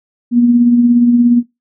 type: tone with tremolo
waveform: sine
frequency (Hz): 240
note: B3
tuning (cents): -49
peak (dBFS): -4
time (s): 0.31-1.43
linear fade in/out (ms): 50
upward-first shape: triangle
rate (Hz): 17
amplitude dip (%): 45
effects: noise-tail reverb RT60 0.2 s tail -18 dB re dry